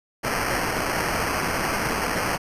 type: noise with sample-and-hold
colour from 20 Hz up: white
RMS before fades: -25 dBFS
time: 0.23-2.38 s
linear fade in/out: 20 ms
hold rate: 3675 Hz
effects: resampled to 32000 Hz